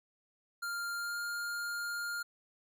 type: tone with pitch glide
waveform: square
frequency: 1396.9 to 1408.2 Hz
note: F6 to F6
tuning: 0 to +14 cents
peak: -36 dBFS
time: 0.62-2.23 s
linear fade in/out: 10 ms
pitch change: +14 cents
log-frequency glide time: 0.96-1.18 s
effects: none